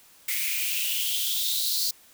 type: noise with high-pass filter sweep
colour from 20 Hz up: blue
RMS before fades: -27 dBFS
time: 0.28-1.91 s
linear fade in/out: 5 ms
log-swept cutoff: 2100 to 4500 Hz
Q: 6.4
effects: white hiss -55 dBFS RMS until 2.13 s